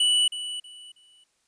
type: tone with echo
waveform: square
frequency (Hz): 2960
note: F#7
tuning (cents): 0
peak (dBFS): -19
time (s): 0-0.28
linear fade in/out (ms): 5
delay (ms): 320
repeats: 3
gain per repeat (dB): -12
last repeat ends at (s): 1.24
effects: white hiss -70 dBFS RMS until 1.47 s + resampled to 22050 Hz